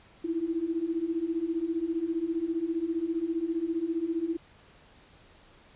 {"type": "beating tone pair", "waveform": "sine", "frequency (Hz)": [320.2, 335.2], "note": ["D#4", "E4"], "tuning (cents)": [50, 29], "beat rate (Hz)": 15, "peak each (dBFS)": [-32, -29], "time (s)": [0.24, 4.37], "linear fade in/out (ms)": 10, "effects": ["pink hiss -57 dBFS RMS until 5.75 s", "resampled to 8000 Hz"]}